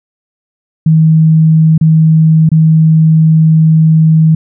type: tone with dropouts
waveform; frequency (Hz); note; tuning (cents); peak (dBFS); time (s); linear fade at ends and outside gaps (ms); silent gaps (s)
sine; 159.1; D#3; +39; -3; 0.86-4.35; 5; 1.779-1.811 / 2.491-2.516
effects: none